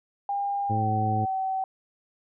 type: tone with pitch glide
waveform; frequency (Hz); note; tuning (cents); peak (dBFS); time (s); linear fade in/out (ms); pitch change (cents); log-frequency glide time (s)
sine; 803 to 763.2; G5 to G5; +41 to -47; -25; 0.29-1.64; 2; -88; 0.7-0.89
type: harmonic tone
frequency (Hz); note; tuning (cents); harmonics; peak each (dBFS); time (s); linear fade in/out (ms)
107.5; A2; -40; 1 / 2 / 3 / 4 / 5; -26 / -32 / -36 / -38 / -40; 0.69-1.26; 20
effects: none